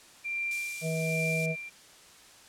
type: tone with tremolo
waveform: sine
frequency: 2370 Hz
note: D7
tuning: 15 cents sharp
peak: -29 dBFS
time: 0.24-1.7 s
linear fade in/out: 20 ms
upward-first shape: sine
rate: 1.2 Hz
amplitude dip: 70%
type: high-pass noise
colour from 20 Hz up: white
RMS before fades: -39 dBFS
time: 0.51-1.46 s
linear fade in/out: 2 ms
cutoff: 5200 Hz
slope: 12 dB/octave
type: harmonic tone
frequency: 161.1 Hz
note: E3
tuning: 39 cents flat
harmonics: 1 / 3 / 4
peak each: -30 / -36 / -35 dBFS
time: 0.81-1.56 s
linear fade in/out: 50 ms
effects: white hiss -54 dBFS RMS until 2.48 s + low-pass 9000 Hz 12 dB/octave